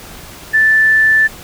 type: tone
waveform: sine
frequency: 1760 Hz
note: A6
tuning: in tune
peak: -7 dBFS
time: 0.53-1.28 s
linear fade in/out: 20 ms
effects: pink hiss -34 dBFS RMS until 1.43 s